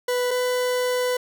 40% pulse tone pair in turn, 494.6 / 498.6 Hz, B4 / B4, +3 / +16 cents, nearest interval unison, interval 13 cents, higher second, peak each -20 dBFS, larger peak neither, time 0.08-0.31 / 0.31-1.17 s, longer second, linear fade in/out 5 ms, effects none

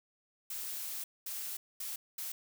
blue noise bursts at uneven times, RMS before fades -40 dBFS, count 4, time 0.5-1.04 / 1.26-1.57 / 1.8-1.96 / 2.18-2.32 s, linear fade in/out 5 ms, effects none

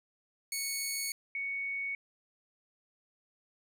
10% pulse / sine tone pair in turn, 2217 / 2225 Hz, C#7 / C#7, 0 / +6 cents, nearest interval unison, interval 6 cents, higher second, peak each -24 / -33 dBFS, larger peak first, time 0.52-1.12 / 1.35-1.95 s, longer neither, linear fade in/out 2 ms, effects none

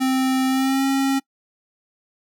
square tone with pitch glide, 261.6 to 271 Hz, C4 to C#4, 0 to -39 cents, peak -18 dBFS, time 0-1.2 s, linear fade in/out 20 ms, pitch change +61 cents, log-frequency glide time 0.47-0.85 s, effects noise-tail reverb RT60 0.1 s tail -24 dB re dry

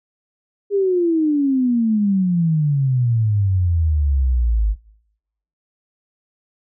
sine exponential sweep, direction down, 410.3 to 49.95 Hz, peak -14 dBFS, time 0.7-4.76 s, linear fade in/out 50 ms, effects noise-tail reverb RT60 0.9 s tail -25 dB re dry

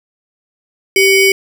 square ring-modulated tone, 1318.5 Hz, E6, in tune, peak -5 dBFS, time 0.96-1.32 s, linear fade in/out 2 ms, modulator 929 Hz, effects none

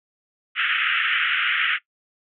pink band-pass noise, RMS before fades -22 dBFS, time 0.55-1.79 s, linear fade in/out 50 ms, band 1300 to 3200 Hz, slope 96 dB/octave, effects noise-tail reverb RT60 0.1 s tail -18 dB re dry

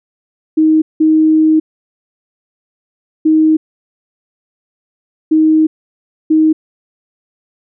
sine tone bursts at uneven times, 313.9 Hz, D#4, 15 cents sharp, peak -6 dBFS, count 5, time 0.57-0.82 / 1-1.6 / 3.25-3.57 / 5.31-5.67 / 6.3-6.53 s, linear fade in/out 10 ms, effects none

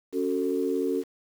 sine chord, F# minor, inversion second, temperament equal with one note detuned, 277.2 / 370 / 447.2 Hz, C#4 / F#4 / A4, 0 / 0 / +28 cents, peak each -28 dBFS, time 0.12-1.04 s, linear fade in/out 50 ms, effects tanh soft clip ceiling -14 dBFS + 8-bit

